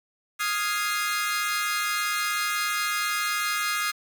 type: chord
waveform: sawtooth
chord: F minor seventh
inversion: third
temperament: equal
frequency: 1244.5 / 1396.9 / 1661.2 / 2093 Hz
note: Eb6 / F6 / Ab6 / C7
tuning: 0 / 0 / 0 / 0 cents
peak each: -25 / -29 / -28 / -27 dBFS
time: 0.39-3.92 s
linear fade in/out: 20 ms
effects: 8-bit